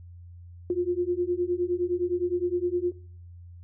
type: beating tone pair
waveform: sine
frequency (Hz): 349.2 / 358.9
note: F4 / F4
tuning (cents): 0 / +47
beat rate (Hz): 9.7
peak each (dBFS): -27 / -26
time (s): 0.7-2.92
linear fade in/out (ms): 2
effects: noise-tail reverb RT60 0.5 s tail -18 dB re dry + added 87 Hz sine -43 dBFS peak until 3.63 s